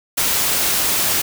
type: noise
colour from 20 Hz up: white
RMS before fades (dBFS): -18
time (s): 0.17-1.22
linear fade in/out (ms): 10
effects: none